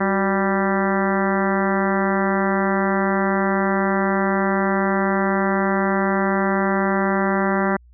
harmonic tone with a mistuned harmonic, 196 Hz, G3, in tune, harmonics 1 / 2 / 3 / 4 / 5 / 6 / 7 / 8 / 9 / 10, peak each -21 / -24 / -26 / -27 / -28 / -29 / -29 / -30 / -31 / -31 dBFS, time 0-7.77 s, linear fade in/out 10 ms, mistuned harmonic 2, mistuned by -75 cents, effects added 60 Hz sine -46 dBFS peak until 7.93 s

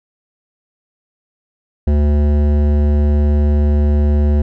sine tone with hard clipping, 73.42 Hz, D2, in tune, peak -12 dBFS, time 1.87-4.42 s, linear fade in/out 5 ms, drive 14 dB, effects none

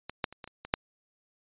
clicks, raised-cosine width 0.3 ms, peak -21 / -11 / -30 / -25 / -30 / -24 / -7 dBFS, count 7, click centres 0.096 / 0.242 / 0.326 / 0.442 / 0.476 / 0.65 / 0.739 s, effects resampled to 8000 Hz

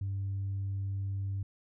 sine tone, 98 Hz, G2, in tune, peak -30 dBFS, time 0.01-1.43 s, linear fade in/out 5 ms, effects tanh soft clip ceiling -29 dBFS

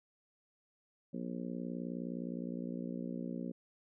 harmonic tone, 59.6 Hz, A#1, 39 cents sharp, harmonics 3 / 4 / 5 / 6 / 7 / 8 / 9, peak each -42 / -41 / -46 / -51 / -52 / -53 / -51 dBFS, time 1.13-3.52 s, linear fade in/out 10 ms, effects none

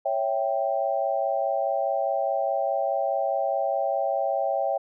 sine chord, C# diminished, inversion none, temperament equal, 554.4 / 659.3 / 784 Hz, C#5 / E5 / G5, 0 / 0 / 0 cents, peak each -27 dBFS, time 0.05-4.78 s, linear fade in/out 10 ms, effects none

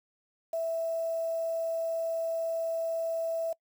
sine tone with quantisation, 658 Hz, E5, 3 cents flat, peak -28 dBFS, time 0.53-3.53 s, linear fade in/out 5 ms, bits 8, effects noise-tail reverb RT60 0.1 s tail -25 dB re dry

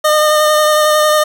25% pulse tone with vibrato, 609 Hz, D#5, 37 cents flat, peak -5 dBFS, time 0.04-1.24 s, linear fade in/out 10 ms, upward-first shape sine, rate 11 Hz, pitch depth 15 cents each way, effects 7-bit

